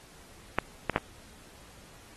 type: clicks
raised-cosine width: 0.5 ms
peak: -9 dBFS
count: 3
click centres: 0.586 / 0.897 / 0.961 s
effects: pink hiss -54 dBFS RMS until 2.16 s + AAC 32 kbps